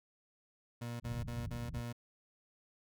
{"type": "tone bursts", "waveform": "30% pulse", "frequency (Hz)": 118.8, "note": "A#2", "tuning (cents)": 33, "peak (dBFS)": -37, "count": 5, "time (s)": [0.81, 1.928], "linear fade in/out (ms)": 10, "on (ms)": 190, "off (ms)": 42}
{"type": "low-pass noise", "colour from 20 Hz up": "white", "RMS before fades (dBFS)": -44, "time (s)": [1.02, 1.84], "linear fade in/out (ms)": 50, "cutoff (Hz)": 140, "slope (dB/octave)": 24}
{"effects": []}